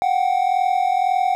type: tone pair together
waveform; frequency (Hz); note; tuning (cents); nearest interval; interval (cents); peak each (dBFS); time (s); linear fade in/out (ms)
triangle; 727.1 / 769; F#5 / G5; -30 / -33; minor second; 97; -17; 0.02-1.35; 0
effects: none